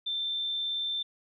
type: tone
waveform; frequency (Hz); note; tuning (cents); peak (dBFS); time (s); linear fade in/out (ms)
sine; 3561; A7; +20; -29; 0.06-1.03; 10
effects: none